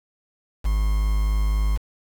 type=tone with quantisation; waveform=triangle; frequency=51.91 Hz; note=G#1; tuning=in tune; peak=-16 dBFS; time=0.64-1.78 s; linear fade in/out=20 ms; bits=6; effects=none